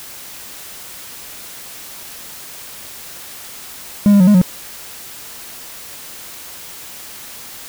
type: tone with pitch steps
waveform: triangle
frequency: 204.8 / 201.7 / 181.8 / 207.6 / 181.8 Hz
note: G#3 / G3 / F#3 / G#3 / F#3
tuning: -24 / +50 / -30 / 0 / -30 cents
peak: -4 dBFS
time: 4.06-4.415 s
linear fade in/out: 0 ms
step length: 71 ms
effects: white hiss -34 dBFS RMS until 7.68 s